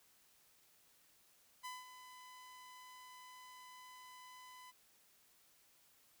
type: tone with ADSR envelope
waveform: sawtooth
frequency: 1006 Hz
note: B5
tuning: 32 cents sharp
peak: -40 dBFS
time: 1.63-4.72 s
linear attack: 23 ms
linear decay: 190 ms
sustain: -11 dB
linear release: 25 ms
effects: white hiss -70 dBFS RMS until 6.2 s